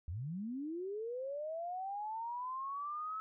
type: linear sweep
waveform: sine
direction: up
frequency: 73.42 to 1302 Hz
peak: -38 dBFS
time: 0.08-3.2 s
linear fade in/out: 0 ms
effects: none